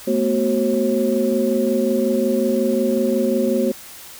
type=tone cluster; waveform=sine; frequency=219.6 / 245.1 / 373.3 / 539 Hz; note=A3 / B3 / F#4 / C#5; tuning=-3 / -13 / +15 / -49 cents; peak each=-21 dBFS; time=0.07-3.72 s; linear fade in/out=10 ms; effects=tanh soft clip ceiling -5 dBFS + white hiss -39 dBFS RMS until 4.19 s